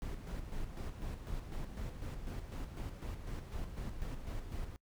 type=noise with tremolo; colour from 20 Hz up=brown; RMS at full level=-40 dBFS; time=0.02-4.76 s; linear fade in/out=0 ms; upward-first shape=square; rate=4 Hz; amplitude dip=50%; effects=noise-tail reverb RT60 0.1 s tail -24 dB re dry